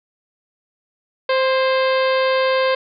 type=harmonic tone with a mistuned harmonic; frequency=523.3 Hz; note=C5; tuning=in tune; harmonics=1 / 2 / 3 / 4 / 5 / 6 / 7 / 8 / 9; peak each=-16 / -22 / -26 / -28 / -30 / -32 / -33 / -34 / -35 dBFS; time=1.29-2.75 s; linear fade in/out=5 ms; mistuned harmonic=3; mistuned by=+33 cents; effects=none